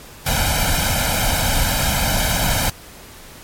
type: noise with comb filter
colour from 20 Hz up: pink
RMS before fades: -18 dBFS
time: 0.26-2.7 s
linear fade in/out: 5 ms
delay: 1.3 ms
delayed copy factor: +0.85
effects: pink hiss -40 dBFS RMS until 3.43 s + MP3 64 kbps